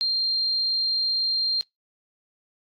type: tone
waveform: sine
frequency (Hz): 4186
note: C8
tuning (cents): 0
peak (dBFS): -21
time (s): 0.01-1.61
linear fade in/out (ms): 0
effects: noise-tail reverb RT60 0.2 s tail -26 dB re dry + AAC 64 kbps